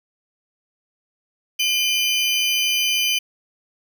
35% pulse tone pair together, 2411 / 3038 Hz, D7 / F#7, +45 / +45 cents, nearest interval major third, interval 400 cents, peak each -20 / -18 dBFS, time 1.59-3.19 s, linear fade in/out 10 ms, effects none

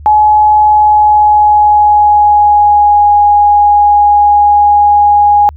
sine tone with pitch glide, 847 to 825.7 Hz, G#5 to G#5, +34 to -10 cents, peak -3 dBFS, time 0.06-5.49 s, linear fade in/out 0 ms, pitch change -44 cents, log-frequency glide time 0.61-3.14 s, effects added 74 Hz sine -27 dBFS peak until 5.56 s

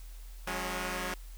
5% pulse chord, F# suspended second, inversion none, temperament equal with one note detuned, 181.4 / 207.7 / 277.2 Hz, F#3 / G#3 / C#4, -34 / 0 / 0 cents, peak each -25 / -28 / -28 dBFS, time 0.47-1.14 s, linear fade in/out 2 ms, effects added 41 Hz sine -43 dBFS peak until 1.37 s + white hiss -58 dBFS RMS until 1.37 s

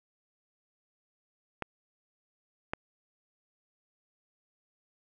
clicks, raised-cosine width 0.5 ms, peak -18 / -16 dBFS, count 2, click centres 1.623 / 2.735 s, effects none

